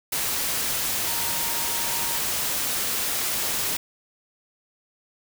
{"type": "tone in noise", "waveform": "sine", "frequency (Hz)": 932.3, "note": "A#5", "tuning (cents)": 0, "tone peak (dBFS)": -36, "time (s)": [1.07, 2.18], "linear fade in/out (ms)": 5, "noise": "white", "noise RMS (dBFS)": -26, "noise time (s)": [0.12, 3.77], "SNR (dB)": -13, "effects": []}